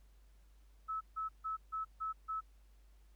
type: tone bursts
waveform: sine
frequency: 1300 Hz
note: E6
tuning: 24 cents flat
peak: -36 dBFS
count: 6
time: 0.88-2.41 s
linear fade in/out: 20 ms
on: 130 ms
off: 150 ms
effects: added 50 Hz sine -60 dBFS peak until 3.15 s + pink hiss -75 dBFS RMS until 3.15 s